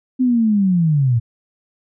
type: linear sweep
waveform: sine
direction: down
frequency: 260 to 111.6 Hz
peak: -12 dBFS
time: 0.19-1.2 s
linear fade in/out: 20 ms
effects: none